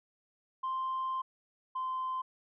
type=tone pair in turn; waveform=sine; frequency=1046.5 / 1035.7 Hz; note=C6 / C6; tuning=0 / -18 cents; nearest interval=unison; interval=18 cents; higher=first; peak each=-30 / -31 dBFS; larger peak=first; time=0.63-1.22 / 1.75-2.22 s; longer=first; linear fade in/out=10 ms; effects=tanh soft clip ceiling -29 dBFS